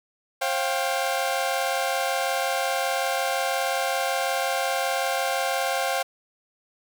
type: chord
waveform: sawtooth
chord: C suspended fourth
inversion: none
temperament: equal with one note detuned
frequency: 535.5 / 698.5 / 784 Hz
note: C5 / F5 / G5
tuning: +40 / 0 / 0 cents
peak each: -24 dBFS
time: 0.41-6.03 s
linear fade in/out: 10 ms
effects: none